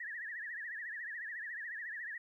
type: tone with vibrato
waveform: sine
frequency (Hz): 1808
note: A6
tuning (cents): +47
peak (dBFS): -40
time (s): 0-2.18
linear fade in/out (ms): 5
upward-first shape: triangle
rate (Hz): 14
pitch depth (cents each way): 170
effects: 13-bit